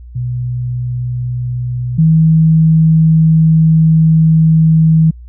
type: tone pair in turn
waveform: sine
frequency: 123.7 / 160.03 Hz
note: B2 / D#3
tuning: +3 / +49 cents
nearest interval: major third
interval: 446 cents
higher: second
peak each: -15 / -5 dBFS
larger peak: second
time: 0.15-1.98 / 1.98-5.11 s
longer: second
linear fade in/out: 10 ms
effects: added 60 Hz sine -30 dBFS peak until 5.28 s